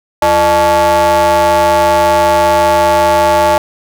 square ring-modulated tone, 131.6 Hz, C3, 10 cents sharp, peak -5 dBFS, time 0.22-3.58 s, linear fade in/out 2 ms, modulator 737 Hz, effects none

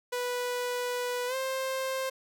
sawtooth tone with pitch glide, 492.1 to 527.4 Hz, B4 to C5, -6 to +14 cents, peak -26 dBFS, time 0.12-2.1 s, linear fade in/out 10 ms, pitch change +120 cents, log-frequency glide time 1.27-1.35 s, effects none

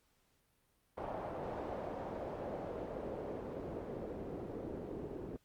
white noise with low-pass filter sweep, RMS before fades -43 dBFS, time 0.97-5.37 s, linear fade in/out 10 ms, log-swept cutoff 720 to 360 Hz, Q 1.9, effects pink hiss -75 dBFS RMS until 5.44 s + Opus 48 kbps

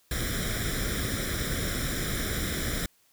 pink noise with comb filter, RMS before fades -30 dBFS, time 0.11-2.86 s, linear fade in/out 2 ms, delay 0.55 ms, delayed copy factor +0.85, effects white hiss -65 dBFS RMS until 3.12 s

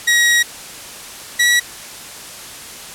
sawtooth tone pair in turn, 1902 / 1931.9 Hz, A#6 / B6, +34 / -39 cents, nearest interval unison, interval 27 cents, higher second, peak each -7 dBFS, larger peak neither, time 0.07-0.43 / 1.39-1.6 s, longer first, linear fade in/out 10 ms, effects white hiss -33 dBFS RMS until 2.94 s + low-pass 11000 Hz 12 dB/octave

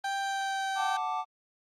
30% pulse tone with pitch glide, 787 to 774.4 Hz, G5 to G5, +7 to -21 cents, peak -27 dBFS, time 0.04-0.97 s, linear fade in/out 5 ms, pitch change -28 cents, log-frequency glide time 0.2-0.72 s
triangle chord, D major, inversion first, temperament equal, 740 / 880 / 1174.7 Hz, F#5 / A5 / D6, 0 / 0 / 0 cents, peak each -32 dBFS, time 0.75-1.25 s, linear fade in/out 50 ms
effects low-pass 7000 Hz 12 dB/octave + Opus 32 kbps

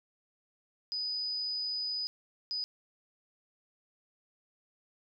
sine tone bursts at uneven times, 4978 Hz, D#8, in tune, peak -32 dBFS, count 2, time 0.92-2.07 / 2.51-2.64 s, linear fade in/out 0 ms, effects none

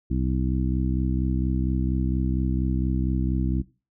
harmonic tone, 64.3 Hz, C2, 30 cents flat, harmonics 1 / 2 / 3 / 4 / 5, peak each -25 / -28 / -30 / -31 / -32 dBFS, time 0.1-3.62 s, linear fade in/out 10 ms, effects noise-tail reverb RT60 0.3 s tail -18 dB re dry

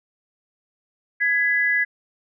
sine tone pair together, 1668.2 / 2000 Hz, G#6 / B6, +7 / +21 cents, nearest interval minor third, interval 314 cents, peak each -20 / -20 dBFS, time 1.2-1.85 s, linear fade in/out 20 ms, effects none

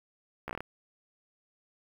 slowing click train, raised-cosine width 0.5 ms, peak -21 dBFS, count 7, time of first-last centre 0.48-0.606 s, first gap 14 ms, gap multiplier 1.16, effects 8-bit

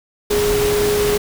sine tone in noise, 415.3 Hz, G#4, in tune, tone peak -15 dBFS, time 0.3-1.18 s, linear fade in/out 10 ms, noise pink, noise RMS -22 dBFS, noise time 0.3-1.18 s, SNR +4 dB, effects none

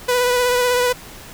sawtooth tone with vibrato, 493.9 Hz, B4, in tune, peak -11 dBFS, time 0.08-0.93 s, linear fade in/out 10 ms, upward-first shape triangle, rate 16 Hz, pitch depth 28 cents each way, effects pink hiss -38 dBFS RMS until 1.33 s

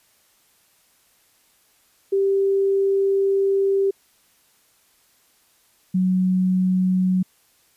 sine tone pair in turn, 392 / 185 Hz, G4 / F#3, 0 / 0 cents, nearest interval octave + minor second, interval 1300 cents, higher first, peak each -16 dBFS, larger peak neither, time 2.12-3.91 / 5.94-7.23 s, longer first, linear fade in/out 10 ms, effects white hiss -60 dBFS RMS until 7.76 s + resampled to 32000 Hz

